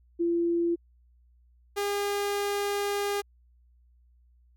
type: tone pair in turn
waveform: sine / sawtooth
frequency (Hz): 341 / 405.5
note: F4 / G#4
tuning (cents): -41 / -41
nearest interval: minor third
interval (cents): 300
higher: second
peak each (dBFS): -23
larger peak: neither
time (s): 0.19-0.76 / 1.76-3.22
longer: second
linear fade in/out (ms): 20
effects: added 60 Hz sine -58 dBFS peak until 4.56 s